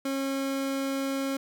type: tone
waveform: 30% pulse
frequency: 271.9 Hz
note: C#4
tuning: 33 cents flat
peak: -25 dBFS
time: 0.05-1.37 s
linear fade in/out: 5 ms
effects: none